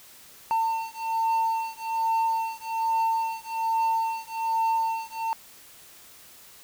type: beating tone pair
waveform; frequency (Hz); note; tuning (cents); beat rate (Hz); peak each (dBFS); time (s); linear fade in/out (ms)
triangle; 901 / 902.2; A5 / A5; +41 / +43; 1.2; -25; 0.51-5.33; 0
effects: white hiss -50 dBFS RMS until 6.63 s